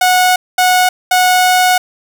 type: tone bursts at uneven times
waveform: sawtooth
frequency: 733 Hz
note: F#5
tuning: 16 cents flat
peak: -4 dBFS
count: 3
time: 0.01-0.36 / 0.58-0.89 / 1.11-1.78 s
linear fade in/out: 5 ms
effects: none